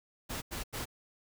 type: noise bursts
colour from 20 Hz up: pink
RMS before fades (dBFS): -38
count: 3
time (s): 0.29-0.856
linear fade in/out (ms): 20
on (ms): 130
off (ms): 88
effects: none